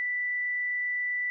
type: tone with frequency modulation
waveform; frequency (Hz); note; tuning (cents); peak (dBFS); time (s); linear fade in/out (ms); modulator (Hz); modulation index
sine; 1975.5; B6; 0; -27; 0-1.3; 0; 27.7; 0.3
effects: none